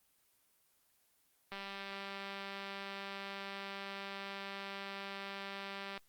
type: click train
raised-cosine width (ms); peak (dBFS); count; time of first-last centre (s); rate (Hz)
0.3; -28; 879; 1.52-5.977; 197
effects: white hiss -73 dBFS RMS until 6.08 s + Opus 24 kbps